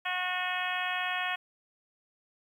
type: harmonic tone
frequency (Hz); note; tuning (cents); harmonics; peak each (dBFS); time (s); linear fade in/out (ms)
364.1; F#4; -28; 2 / 3 / 4 / 5 / 6 / 7 / 8 / 9; -36 / -38 / -38 / -35 / -41 / -36 / -42 / -41; 0.05-1.36; 10
effects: 10-bit